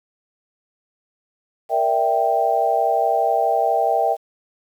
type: chord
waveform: sine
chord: E half-diminished seventh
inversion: second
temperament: equal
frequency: 466.2 / 587.3 / 659.3 / 784 Hz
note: Bb4 / D5 / E5 / G5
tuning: 0 / 0 / 0 / 0 cents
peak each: -24 / -25 / -20 / -19 dBFS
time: 1.69-4.17 s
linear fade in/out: 50 ms
effects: 8-bit